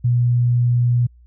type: tone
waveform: sine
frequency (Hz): 121.4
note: B2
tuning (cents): -29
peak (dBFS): -13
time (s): 0.04-1.07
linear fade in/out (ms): 10
effects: added 60 Hz sine -45 dBFS peak until 1.26 s